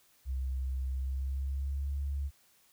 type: tone with pitch glide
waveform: sine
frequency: 65.41 to 70.1 Hz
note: C2 to C#2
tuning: 0 to +20 cents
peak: -31 dBFS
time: 0.25-2.31 s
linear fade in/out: 50 ms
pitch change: +120 cents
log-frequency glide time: 0.93-1.94 s
effects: white hiss -66 dBFS RMS until 2.72 s